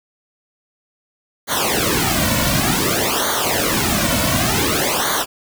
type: noise with flanger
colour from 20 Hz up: pink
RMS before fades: -18 dBFS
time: 1.47-5.26 s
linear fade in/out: 50 ms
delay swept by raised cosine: 0.38 to 2.48 ms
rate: 0.55 Hz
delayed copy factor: -1
effects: none